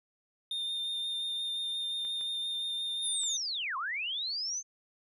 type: tone with vibrato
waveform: triangle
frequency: 3631 Hz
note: A#7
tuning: 46 cents flat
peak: -31 dBFS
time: 0.51-3.37 s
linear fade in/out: 2 ms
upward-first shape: triangle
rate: 5.7 Hz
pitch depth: 17 cents each way
type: clicks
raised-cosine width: 0.3 ms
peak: -35 dBFS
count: 3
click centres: 2.05 / 2.211 / 3.235 s
type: linear two-way sweep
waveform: sine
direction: down then up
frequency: 10548 to 1000 to 6380 Hz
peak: -32 dBFS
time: 3.01-4.63 s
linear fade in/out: 50 ms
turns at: 3.77 s
effects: none